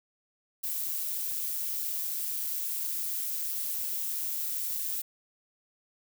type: noise with amplitude modulation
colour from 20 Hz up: violet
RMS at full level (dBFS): -31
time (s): 0.63-5.02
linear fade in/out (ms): 10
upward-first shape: sine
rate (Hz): 156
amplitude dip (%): 40
effects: none